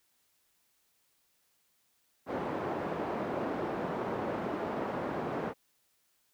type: band-pass noise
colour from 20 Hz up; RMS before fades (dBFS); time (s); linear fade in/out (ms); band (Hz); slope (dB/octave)
pink; -35; 2.26-5.54; 50; 240 to 960; 12
effects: white hiss -73 dBFS RMS until 6.33 s